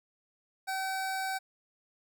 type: tone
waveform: 25% pulse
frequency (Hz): 765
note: G5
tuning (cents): -42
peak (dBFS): -28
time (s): 0.67-1.39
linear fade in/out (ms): 20
effects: none